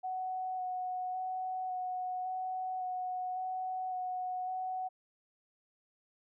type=tone with vibrato; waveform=sine; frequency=740 Hz; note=F#5; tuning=in tune; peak=-34 dBFS; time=0.03-4.89 s; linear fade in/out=20 ms; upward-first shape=square; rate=0.9 Hz; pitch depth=11 cents each way; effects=none